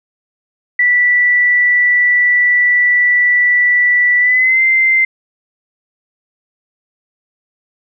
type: tone with pitch glide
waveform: sine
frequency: 1964 to 2081 Hz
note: B6 to C7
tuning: -10 to -10 cents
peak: -8 dBFS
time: 0.79-5.05 s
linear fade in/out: 5 ms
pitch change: +100 cents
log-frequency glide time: 4.19-4.61 s
effects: none